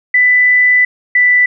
sine tone pair in turn, 1991 / 1980.9 Hz, B6 / B6, +14 / +5 cents, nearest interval unison, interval 9 cents, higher first, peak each -6 dBFS, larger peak neither, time 0.14-0.85 / 1.15-1.46 s, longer first, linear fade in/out 5 ms, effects none

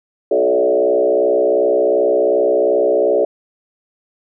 sine tone with frequency modulation, 498.8 Hz, B4, 17 cents sharp, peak -11 dBFS, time 0.31-3.25 s, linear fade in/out 5 ms, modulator 62.7 Hz, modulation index 2.2, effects none

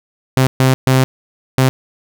sawtooth tone bursts at uneven times, 130.81 Hz, C3, in tune, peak -5 dBFS, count 4, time 0.37-0.47 / 0.6-0.74 / 0.87-1.04 / 1.58-1.69 s, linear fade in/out 0 ms, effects none

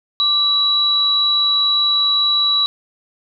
sine tone pair together, 1172 / 3915 Hz, D6 / B7, -4 / -16 cents, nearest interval octave + major sixth, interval 2088 cents, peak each -25 / -13 dBFS, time 0.2-2.66 s, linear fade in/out 0 ms, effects none

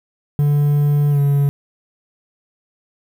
triangle tone with pitch glide, 145.7 to 141.8 Hz, D3 to C#3, -13 to +40 cents, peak -10 dBFS, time 0.39-1.49 s, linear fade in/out 0 ms, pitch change -47 cents, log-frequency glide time 1.1-1.19 s, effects 7-bit

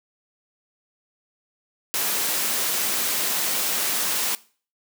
white noise, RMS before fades -24 dBFS, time 1.94-4.35 s, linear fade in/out 0 ms, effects noise-tail reverb RT60 0.4 s tail -20 dB re dry + high-pass 200 Hz 12 dB/octave

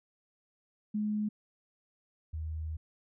sine tone pair in turn, 211.1 / 78.9 Hz, G#3 / D#2, +29 / +25 cents, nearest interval octave + perfect fourth, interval 1704 cents, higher first, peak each -29 / -34 dBFS, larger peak first, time 0.94-1.29 / 2.33-2.77 s, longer second, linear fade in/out 10 ms, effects none

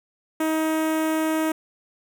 sawtooth tone with notch filter, 316.2 Hz, D#4, 28 cents sharp, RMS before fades -23 dBFS, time 0.4-1.52 s, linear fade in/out 5 ms, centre 4500 Hz, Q 0.91, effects none

